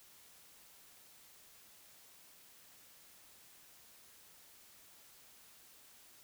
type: silence
effects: white hiss -61 dBFS RMS until 6.23 s